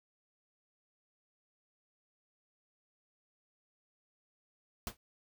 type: noise with exponential decay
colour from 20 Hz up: pink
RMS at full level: -35 dBFS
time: 4.87-4.97 s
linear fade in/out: 1 ms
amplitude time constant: 20 ms
effects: none